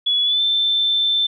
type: tone with pitch glide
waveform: sine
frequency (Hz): 3396 to 3546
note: G#7 to A7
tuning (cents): +38 to +13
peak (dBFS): -15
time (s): 0.06-1.27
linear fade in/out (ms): 10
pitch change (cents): +75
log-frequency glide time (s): 0.24-0.41
effects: none